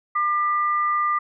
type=tone pair together; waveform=sine; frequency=1199.6 / 1967 Hz; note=D6 / B6; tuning=+36 / -7 cents; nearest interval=major sixth; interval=857 cents; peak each=-19 / -29 dBFS; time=0.15-1.19 s; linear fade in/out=10 ms; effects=none